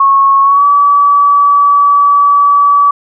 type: tone with pitch glide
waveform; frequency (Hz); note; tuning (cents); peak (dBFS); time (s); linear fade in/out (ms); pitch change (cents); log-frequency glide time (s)
sine; 1098 to 1146; C#6 to D6; -17 to -43; -4; 0-2.91; 5; +74; 0.42-0.65
effects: none